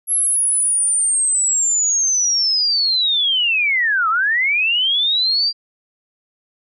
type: linear two-way sweep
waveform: sine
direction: down then up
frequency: 11260 to 1247 to 4774 Hz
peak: -14 dBFS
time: 0.07-5.53 s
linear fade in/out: 50 ms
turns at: 4.09 s
effects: none